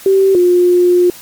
sine tone pair in turn, 386.8 / 355.9 Hz, G4 / F4, -23 / +33 cents, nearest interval minor second, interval 144 cents, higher first, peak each -6 dBFS, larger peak neither, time 0.06-0.35 / 0.35-1.1 s, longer second, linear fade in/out 2 ms, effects white hiss -35 dBFS RMS until 1.21 s + MP3 96 kbps

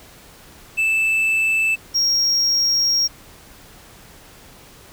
triangle tone pair in turn, 2637 / 5588 Hz, E7 / F8, 0 / 0 cents, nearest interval octave + minor second, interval 1300 cents, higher second, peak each -14 dBFS, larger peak neither, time 0.77-1.76 / 1.94-3.08 s, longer second, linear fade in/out 20 ms, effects pink hiss -45 dBFS RMS until 4.92 s

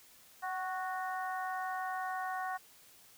harmonic tone with a mistuned harmonic, 368.9 Hz, F#4, 5 cents flat, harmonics 2 / 3 / 4 / 5, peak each -37 / -41 / -43 / -45 dBFS, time 0.42-2.58 s, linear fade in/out 20 ms, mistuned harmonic 2, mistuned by +26 cents, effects white hiss -60 dBFS RMS until 3.17 s

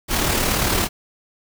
pink noise with amplitude modulation, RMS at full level -18 dBFS, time 0.08-0.89 s, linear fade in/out 50 ms, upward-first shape sine, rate 37.3 Hz, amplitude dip 40%, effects none

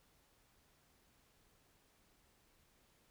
silence, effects pink hiss -72 dBFS RMS until 3.1 s

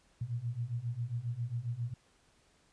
sine beating tone pair, 115 / 122.4 Hz, A#2 / B2, -23 / -15 cents, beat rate 7.4 Hz, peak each -38 / -36 dBFS, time 0.21-1.94 s, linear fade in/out 5 ms, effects pink hiss -68 dBFS RMS until 2.72 s + resampled to 22050 Hz

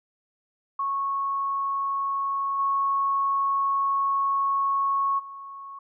sine tone with level steps, 1102 Hz, C#6, 11 cents flat, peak -24 / -21 / -37 dBFS, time 0.79-5.79 s, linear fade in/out 5 ms, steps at 2.58 / 5.18 s, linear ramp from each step 20 ms, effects none

